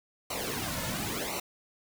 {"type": "noise with flanger", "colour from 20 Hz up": "pink", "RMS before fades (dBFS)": -34, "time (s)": [0.3, 1.4], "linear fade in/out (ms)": 5, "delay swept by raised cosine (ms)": [0.59, 2.59], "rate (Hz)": 0.95, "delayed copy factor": -0.85, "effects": []}